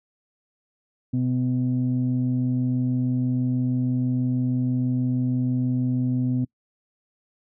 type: tone pair together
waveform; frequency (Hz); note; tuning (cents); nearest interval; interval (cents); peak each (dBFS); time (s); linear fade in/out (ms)
sine; 126.2 / 252.4; B2 / B3; +38 / +38; octave; 1200; -22; 1.13-6.45; 10
effects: noise-tail reverb RT60 0.1 s tail -25 dB re dry + tanh soft clip ceiling -15 dBFS